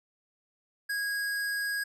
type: tone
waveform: square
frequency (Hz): 1646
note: G#6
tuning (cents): -16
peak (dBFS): -30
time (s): 0.89-1.84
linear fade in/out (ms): 10
effects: resampled to 32000 Hz